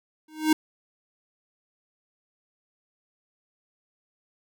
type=tone with exponential growth; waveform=square; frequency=311.1 Hz; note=D#4; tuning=in tune; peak=-15 dBFS; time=0.28-0.53 s; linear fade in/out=5 ms; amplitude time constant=53 ms; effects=none